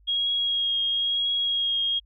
sine tone with vibrato, 3280 Hz, G#7, 22 cents flat, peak -22 dBFS, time 0.07-2 s, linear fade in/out 20 ms, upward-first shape triangle, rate 1 Hz, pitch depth 18 cents each way, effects added 50 Hz sine -54 dBFS peak until 2.05 s

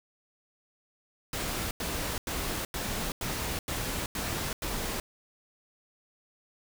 pink noise bursts, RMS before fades -33 dBFS, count 8, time 1.33-5 s, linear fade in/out 2 ms, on 380 ms, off 90 ms, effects none

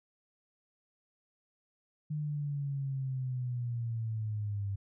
sine linear sweep, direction down, 152.1 to 98 Hz, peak -32 dBFS, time 2.1-4.76 s, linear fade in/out 10 ms, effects none

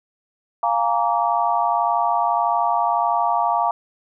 sine chord, Bb dominant seventh, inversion second, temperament equal with one note detuned, 698.5 / 830.6 / 932.3 / 1151.8 Hz, F5 / Ab5 / Bb5 / D6, 0 / 0 / 0 / -34 cents, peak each -21 / -24 / -21 / -24 dBFS, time 0.63-3.71 s, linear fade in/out 2 ms, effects none

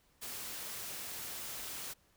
white noise, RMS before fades -43 dBFS, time 0.21-1.94 s, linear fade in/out 20 ms, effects pink hiss -70 dBFS RMS until 2.16 s

